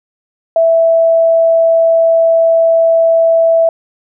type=tone; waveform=sine; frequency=659.3 Hz; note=E5; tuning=in tune; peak=-6 dBFS; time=0.56-3.69 s; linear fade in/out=2 ms; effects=none